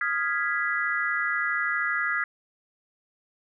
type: chord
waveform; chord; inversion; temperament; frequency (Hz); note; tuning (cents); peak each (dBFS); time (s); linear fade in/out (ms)
sine; F half-diminished seventh; third; equal; 1244.5 / 1396.9 / 1661.2 / 1975.5; Eb6 / F6 / Ab6 / Cb7; 0 / 0 / 0 / 0; -32 / -30 / -28 / -29; 0.01-2.24; 2
effects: none